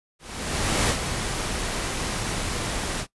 pink noise with ADSR envelope, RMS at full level -21 dBFS, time 0.19-3.07 s, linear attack 700 ms, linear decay 71 ms, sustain -7 dB, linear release 74 ms, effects noise-tail reverb RT60 0.1 s tail -19 dB re dry + resampled to 24000 Hz

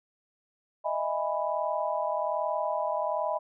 sine chord, E major seventh, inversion third, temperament just, 618.1 / 659.3 / 824.1 / 988.9 Hz, D#5 / E5 / G#5 / B5, -12 / 0 / -14 / +2 cents, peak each -31 / -33 / -34 / -32 dBFS, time 0.84-3.39 s, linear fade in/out 20 ms, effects none

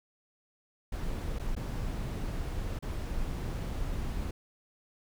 brown noise with dropouts, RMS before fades -34 dBFS, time 0.92-4.31 s, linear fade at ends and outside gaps 5 ms, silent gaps 1.388-1.395 / 1.552-1.564 / 2.79-2.824 s, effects none

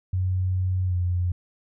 sine tone with pitch glide, 92.5 to 89.19 Hz, F#2 to F2, 0 to +37 cents, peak -21 dBFS, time 0.13-1.32 s, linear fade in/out 5 ms, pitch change -63 cents, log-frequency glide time 0.85-0.96 s, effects none

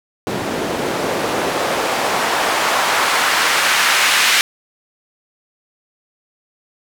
white noise with band-pass filter sweep, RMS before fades -17 dBFS, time 0.27-4.41 s, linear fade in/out 0 ms, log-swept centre 270 to 2100 Hz, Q 0.95, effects none

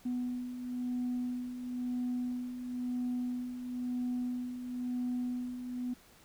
sine beating tone pair, 246.9 / 247.89 Hz, B3 / B3, 0 / +7 cents, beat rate 0.99 Hz, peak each -40 / -33 dBFS, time 0.05-5.94 s, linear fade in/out 10 ms, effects tanh soft clip ceiling -28 dBFS + pink hiss -60 dBFS RMS until 6.24 s

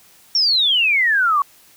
sine exponential sweep, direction down, 5600 to 1100 Hz, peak -13 dBFS, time 0.35-1.42 s, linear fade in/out 2 ms, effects white hiss -50 dBFS RMS until 1.76 s

